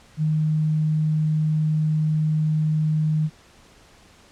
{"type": "tone", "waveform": "sine", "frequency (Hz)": 154.9, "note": "D#3", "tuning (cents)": -7, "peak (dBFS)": -18, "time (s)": [0.17, 3.3], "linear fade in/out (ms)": 50, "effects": ["pink hiss -52 dBFS RMS until 4.31 s", "low-pass 8000 Hz 12 dB/octave"]}